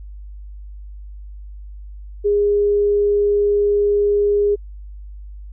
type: tone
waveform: sine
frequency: 410 Hz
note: G#4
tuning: 22 cents flat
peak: -13 dBFS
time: 2.24-4.56 s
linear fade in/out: 20 ms
effects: added 50 Hz sine -32 dBFS peak until 5.52 s